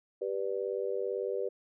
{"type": "chord", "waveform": "sine", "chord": "G major", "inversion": "none", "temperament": "just", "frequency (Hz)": [392, 490, 588], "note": ["G4", "B4", "D5"], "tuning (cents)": [0, -14, 2], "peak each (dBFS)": [-34, -34, -39], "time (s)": [0.21, 1.49], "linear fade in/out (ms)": 10, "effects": []}